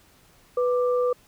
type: tone pair together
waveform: sine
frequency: 493.9 / 1179.1 Hz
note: B4 / D6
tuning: 0 / +7 cents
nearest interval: octave + minor third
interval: 1507 cents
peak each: -20 / -30 dBFS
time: 0.57-1.13 s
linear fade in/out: 5 ms
effects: pink hiss -57 dBFS RMS until 1.27 s